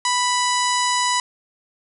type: harmonic tone with a mistuned harmonic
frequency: 987.8 Hz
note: B5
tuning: in tune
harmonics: 1 / 2 / 3 / 4 / 5 / 6 / 7 / 8 / 9 / 10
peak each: -20 / -26 / -29 / -28 / -28 / -33 / -28 / -32 / -36 / -35 dBFS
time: 0.05-1.2 s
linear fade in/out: 2 ms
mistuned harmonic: 5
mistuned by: +20 cents
effects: none